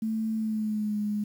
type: tone with pitch glide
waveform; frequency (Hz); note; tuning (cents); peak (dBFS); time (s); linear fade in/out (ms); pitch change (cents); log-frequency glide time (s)
sine; 220.7 to 208.8; A3 to G#3; +5 to +10; -26; 0.02-1.24; 5; -95; 0.36-0.99
effects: 9-bit